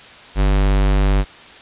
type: tone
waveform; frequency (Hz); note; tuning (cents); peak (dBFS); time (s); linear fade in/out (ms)
square; 48.93; G1; -2; -13; 0.35-1.25; 50
effects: white hiss -40 dBFS RMS until 1.61 s + resampled to 8000 Hz